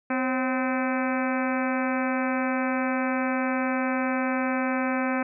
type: harmonic tone with a mistuned harmonic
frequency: 256.8 Hz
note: C4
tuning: 32 cents flat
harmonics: 1 / 2 / 3 / 4 / 5 / 6 / 7 / 8 / 9 / 10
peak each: -26 / -31 / -33 / -35 / -35 / -34 / -38 / -40 / -37 / -42 dBFS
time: 0.1-5.23 s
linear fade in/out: 5 ms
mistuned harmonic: 2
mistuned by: +68 cents
effects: none